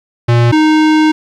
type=tone pair in turn; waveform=square; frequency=118.8 / 310.1 Hz; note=A#2 / D#4; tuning=+33 / -6 cents; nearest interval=octave + perfect fourth; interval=1661 cents; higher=second; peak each=-7 dBFS; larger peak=neither; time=0.28-0.52 / 0.52-1.12 s; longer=second; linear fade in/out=10 ms; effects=low-pass 4000 Hz 12 dB/octave + 8-bit